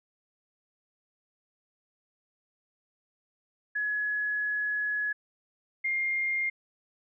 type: tone pair in turn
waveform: sine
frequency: 1690 / 2118 Hz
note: G#6 / C7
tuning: +30 / +21 cents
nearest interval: major third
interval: 391 cents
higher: second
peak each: -27 / -26 dBFS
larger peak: second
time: 3.75-5.13 / 5.84-6.5 s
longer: first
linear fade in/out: 10 ms
effects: none